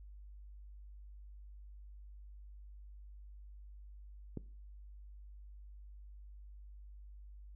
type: click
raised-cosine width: 3 ms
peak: -27 dBFS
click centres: 4.373 s
effects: noise-tail reverb RT60 0.4 s tail -20 dB re dry + added 50 Hz sine -50 dBFS peak until 7.55 s